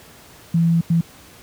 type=tone bursts at uneven times; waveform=sine; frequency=167.2 Hz; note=E3; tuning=25 cents sharp; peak=-13 dBFS; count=2; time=0.54-0.81 / 0.9-1.01 s; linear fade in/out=5 ms; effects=pink hiss -45 dBFS RMS until 1.42 s + high-pass 60 Hz 12 dB/octave